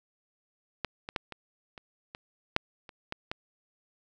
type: clicks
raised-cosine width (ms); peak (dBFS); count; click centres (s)
0.3; -14 / -21 / -13 / -24 / -28 / -24 / -7 / -29 / -18 / -17; 10; 0.847 / 1.089 / 1.162 / 1.323 / 1.778 / 2.149 / 2.564 / 2.892 / 3.124 / 3.315
effects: none